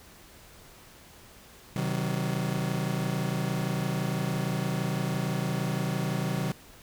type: chord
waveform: 40% pulse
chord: C diminished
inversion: none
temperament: just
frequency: 130.81 / 156.98 / 188.37 Hz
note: C3 / Eb3 / Gb3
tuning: 0 / +16 / +31 cents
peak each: -31 dBFS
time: 1.76-6.52 s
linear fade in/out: 2 ms
effects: pink hiss -52 dBFS RMS until 6.82 s